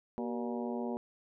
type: harmonic tone with a mistuned harmonic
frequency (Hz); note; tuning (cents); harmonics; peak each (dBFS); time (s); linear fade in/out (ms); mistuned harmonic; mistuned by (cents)
119; A#2; +36; 2 / 3 / 4 / 5 / 6 / 7 / 8; -36 / -40 / -42 / -44 / -46 / -47 / -48; 0.18-0.97; 0; 3; +100
effects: none